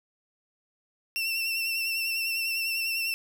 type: tone with vibrato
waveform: 30% pulse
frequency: 2694 Hz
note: E7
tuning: 37 cents sharp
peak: -24 dBFS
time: 1.16-3.14 s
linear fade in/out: 0 ms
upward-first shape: sine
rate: 10 Hz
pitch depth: 37 cents each way
effects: none

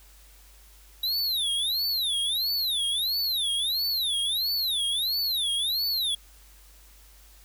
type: tone with vibrato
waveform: square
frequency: 3826 Hz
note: A#7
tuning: 44 cents sharp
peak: -25 dBFS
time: 1.03-6.15 s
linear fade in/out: 5 ms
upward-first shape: sine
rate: 1.5 Hz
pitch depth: 280 cents each way
effects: added 50 Hz sine -52 dBFS peak until 7.44 s + white hiss -56 dBFS RMS until 7.44 s

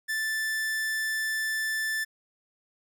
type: tone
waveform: 45% pulse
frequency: 1760 Hz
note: A6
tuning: in tune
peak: -27 dBFS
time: 0.08-2.05 s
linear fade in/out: 20 ms
effects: none

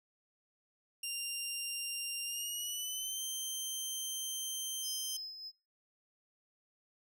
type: tone with pitch glide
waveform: 15% pulse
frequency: 2788 to 3129 Hz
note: F7 to G7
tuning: -4 to -4 cents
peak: -30 dBFS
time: 1.03-5.17 s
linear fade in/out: 5 ms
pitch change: +200 cents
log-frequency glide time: 2.25-3.22 s
type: tone with tremolo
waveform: triangle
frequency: 5100 Hz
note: D#8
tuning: 42 cents sharp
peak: -39 dBFS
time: 4.82-5.52 s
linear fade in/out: 50 ms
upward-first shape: sine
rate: 3.2 Hz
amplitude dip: 50%
effects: noise-tail reverb RT60 0.3 s tail -24 dB re dry

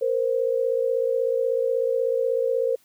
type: tone pair together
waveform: sine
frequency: 466.2 / 522.5 Hz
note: A#4 / C5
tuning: 0 / -2 cents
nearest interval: major second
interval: 198 cents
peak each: -23 / -23 dBFS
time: 0.01-2.76 s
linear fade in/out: 10 ms
effects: white hiss -61 dBFS RMS until 2.84 s

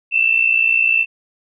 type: tone pair together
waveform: sine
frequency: 2637 / 2697 Hz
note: E7 / E7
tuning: 0 / +39 cents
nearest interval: unison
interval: 39 cents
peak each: -15 dBFS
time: 0.11-1.06 s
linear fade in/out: 50 ms
effects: none

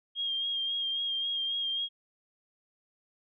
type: tone with vibrato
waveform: sine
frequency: 3232 Hz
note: G#7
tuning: 48 cents flat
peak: -29 dBFS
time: 0.15-1.89 s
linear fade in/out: 50 ms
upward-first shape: sine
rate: 3.7 Hz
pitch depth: 29 cents each way
effects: none

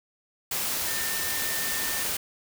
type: tone in noise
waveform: sine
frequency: 1804 Hz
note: A6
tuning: 43 cents sharp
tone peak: -35 dBFS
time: 0.87-2.03 s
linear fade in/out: 5 ms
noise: white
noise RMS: -29 dBFS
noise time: 0.51-2.17 s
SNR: -9 dB
effects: none

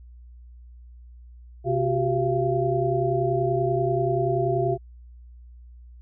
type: tone cluster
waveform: sine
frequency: 130.1 / 360.4 / 390.8 / 684 Hz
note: C3 / F#4 / G4 / F5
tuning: -9 / -45 / -5 / -36 cents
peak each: -26 dBFS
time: 1.64-4.78 s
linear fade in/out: 50 ms
effects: added 60 Hz sine -43 dBFS peak until 6.01 s

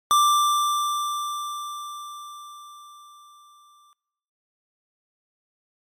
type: tone with exponential decay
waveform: square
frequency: 1179 Hz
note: D6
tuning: 6 cents sharp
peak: -15 dBFS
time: 0.11-3.93 s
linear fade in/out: 0 ms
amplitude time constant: 830 ms
effects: noise-tail reverb RT60 1.0 s tail -23 dB re dry + MP3 64 kbps

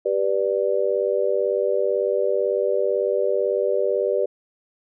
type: chord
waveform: sine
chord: G major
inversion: none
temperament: just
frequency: 392 / 490 / 588 Hz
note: G4 / B4 / D5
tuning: 0 / -14 / +2 cents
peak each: -23 dBFS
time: 0.05-4.26 s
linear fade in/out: 10 ms
effects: none

